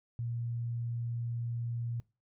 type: tone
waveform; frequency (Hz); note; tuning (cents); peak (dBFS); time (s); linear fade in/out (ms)
sine; 118; A#2; +22; -33; 0.19-2; 0
effects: noise-tail reverb RT60 0.3 s tail -22 dB re dry